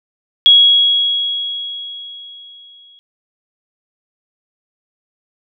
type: tone with exponential decay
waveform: sine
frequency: 3322 Hz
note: G#7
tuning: in tune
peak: -3 dBFS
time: 0.46-2.99 s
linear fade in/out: 0 ms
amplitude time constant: 550 ms
effects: none